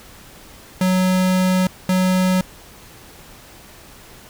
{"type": "tone pair in turn", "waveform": "square", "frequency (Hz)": [185, 185], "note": ["F#3", "F#3"], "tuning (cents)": [0, 0], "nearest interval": "unison", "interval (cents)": 0, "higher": "neither", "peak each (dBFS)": -15, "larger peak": "neither", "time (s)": [[0.81, 1.67], [1.89, 2.41]], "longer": "first", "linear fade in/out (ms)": 2, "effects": ["pink hiss -43 dBFS RMS until 4.29 s"]}